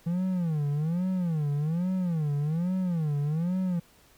triangle tone with vibrato, 164.1 Hz, E3, 8 cents flat, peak -23 dBFS, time 0.06-3.8 s, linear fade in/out 10 ms, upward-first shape sine, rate 1.2 Hz, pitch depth 230 cents each way, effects pink hiss -59 dBFS RMS until 4.17 s

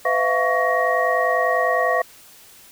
sine tone cluster, 504 / 652 / 702 / 1121 / 1879 Hz, B4 / E5 / F5 / C#6 / A#6, +35 / -19 / +9 / +19 / +13 cents, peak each -23 dBFS, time 0.05-2.02 s, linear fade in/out 5 ms, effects white hiss -47 dBFS RMS until 2.71 s

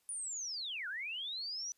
sine linear two-way sweep, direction down then up, 9670 to 1396.9 to 5990 Hz, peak -38 dBFS, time 0.09-1.72 s, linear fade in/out 0 ms, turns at 0.88 s, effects white hiss -75 dBFS RMS until 1.77 s + resampled to 32000 Hz

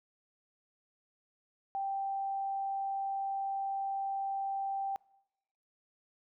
sine tone, 784 Hz, G5, in tune, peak -32 dBFS, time 1.75-4.96 s, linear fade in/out 0 ms, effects noise-tail reverb RT60 0.9 s tail -24 dB re dry

